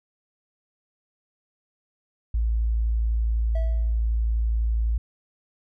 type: tone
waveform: sine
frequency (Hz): 56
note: A1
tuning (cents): +31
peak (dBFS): -20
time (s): 2.34-4.98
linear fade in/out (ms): 5
type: tone with exponential decay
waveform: triangle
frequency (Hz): 653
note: E5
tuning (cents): -17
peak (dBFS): -29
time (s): 3.55-4.06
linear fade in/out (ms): 5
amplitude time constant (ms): 110
effects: none